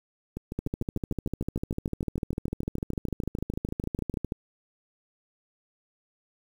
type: two click trains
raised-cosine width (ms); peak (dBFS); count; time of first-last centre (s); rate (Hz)
3; -20 / -16; 26 / 51; 0.37-4.141 / 0.59-4.321; 6.63 / 13.4
effects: 8-bit